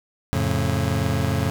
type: chord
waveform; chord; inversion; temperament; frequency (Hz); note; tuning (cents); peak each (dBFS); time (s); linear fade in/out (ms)
30% pulse; F augmented; none; just; 87.31 / 109.13 / 136.42; F2 / A2 / C#3; 0 / -14 / -27; -22; 0.33-1.5; 0
effects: none